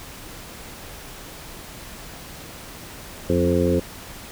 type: harmonic tone with a mistuned harmonic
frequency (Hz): 87.31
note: F2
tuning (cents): 0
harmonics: 1 / 2 / 3 / 4 / 5 / 6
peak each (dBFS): -24 / -24 / -24 / -24 / -24 / -24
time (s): 3.29-3.8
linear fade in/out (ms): 10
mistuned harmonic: 2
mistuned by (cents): +33
effects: pink hiss -39 dBFS RMS until 4.31 s